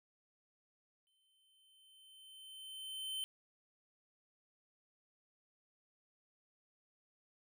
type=tone with exponential growth; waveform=square; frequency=3080 Hz; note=G7; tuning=31 cents flat; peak=-38 dBFS; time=1.07-3.24 s; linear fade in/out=0 ms; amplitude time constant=470 ms; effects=none